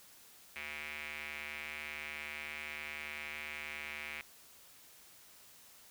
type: tone with band-pass filter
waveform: square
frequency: 75.1 Hz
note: D2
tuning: 39 cents sharp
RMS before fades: -44 dBFS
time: 0.56-4.21 s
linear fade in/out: 0 ms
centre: 2300 Hz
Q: 5.4
effects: white hiss -59 dBFS RMS until 5.9 s